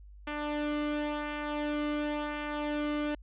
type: tone with flanger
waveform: sawtooth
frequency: 296.7 Hz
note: D4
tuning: 18 cents sharp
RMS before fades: -33 dBFS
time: 0.27-3.15 s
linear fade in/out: 5 ms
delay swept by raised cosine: 0.22 to 1.21 ms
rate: 0.94 Hz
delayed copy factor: -0.55
effects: added 50 Hz sine -48 dBFS peak until 3.22 s + resampled to 8000 Hz